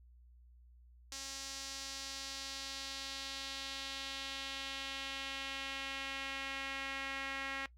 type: tone with band-pass filter sweep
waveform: sawtooth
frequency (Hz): 271.6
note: C#4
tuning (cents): -35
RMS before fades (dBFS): -43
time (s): 1.12-7.66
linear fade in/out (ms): 0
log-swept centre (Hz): 5800 to 2100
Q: 1.8
effects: noise-tail reverb RT60 0.1 s tail -20 dB re dry + added 60 Hz sine -58 dBFS peak until 7.77 s